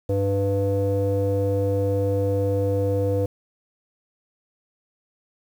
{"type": "tone with low-pass filter", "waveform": "square", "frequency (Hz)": 99, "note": "G2", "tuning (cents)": 18, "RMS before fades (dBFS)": -22, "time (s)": [0.09, 3.26], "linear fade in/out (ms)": 5, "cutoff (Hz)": 510, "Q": 5.4, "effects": ["8-bit"]}